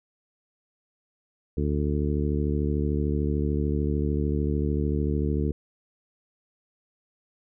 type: harmonic tone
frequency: 73.42 Hz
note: D2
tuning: in tune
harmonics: 1 / 2 / 3 / 4 / 5 / 6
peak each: -26 / -29 / -31 / -32 / -33 / -34 dBFS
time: 1.57-5.52 s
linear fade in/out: 5 ms
effects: none